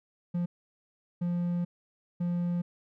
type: tone bursts at uneven times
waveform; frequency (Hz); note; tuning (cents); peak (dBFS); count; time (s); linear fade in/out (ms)
triangle; 174.61; F3; 0; -25; 3; 0.34-0.46 / 1.21-1.65 / 2.2-2.62; 10
effects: none